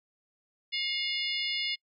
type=harmonic tone with a mistuned harmonic; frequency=716 Hz; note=F5; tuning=43 cents sharp; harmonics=3 / 4 / 5 / 6 / 7; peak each=-34 / -35 / -36 / -37 / -37 dBFS; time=0.72-1.76 s; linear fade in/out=20 ms; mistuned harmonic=5; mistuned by=-40 cents; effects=noise-tail reverb RT60 0.1 s tail -26 dB re dry